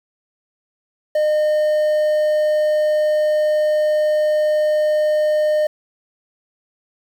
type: tone with quantisation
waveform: triangle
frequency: 609 Hz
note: D#5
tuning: 37 cents flat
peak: -12 dBFS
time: 1.15-5.67 s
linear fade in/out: 5 ms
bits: 7
effects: none